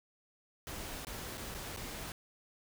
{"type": "noise with dropouts", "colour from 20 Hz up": "pink", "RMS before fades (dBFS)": -43, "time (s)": [0.67, 2.12], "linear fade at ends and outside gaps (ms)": 1, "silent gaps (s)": [[1.049, 1.069], [1.374, 1.378], [1.543, 1.547], [1.764, 1.771]], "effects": []}